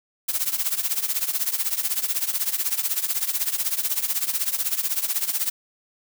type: noise with tremolo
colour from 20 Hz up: blue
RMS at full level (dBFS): -21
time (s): 0.28-5.5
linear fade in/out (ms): 10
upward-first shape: triangle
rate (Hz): 16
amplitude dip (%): 90
effects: none